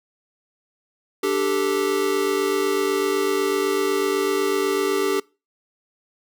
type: chord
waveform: square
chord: D suspended fourth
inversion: none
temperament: equal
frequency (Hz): 293.7 / 392 / 440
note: D4 / G4 / A4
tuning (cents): 0 / 0 / 0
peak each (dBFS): -28 / -22 / -26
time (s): 1.23-5.2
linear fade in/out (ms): 5
effects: noise-tail reverb RT60 0.3 s tail -24 dB re dry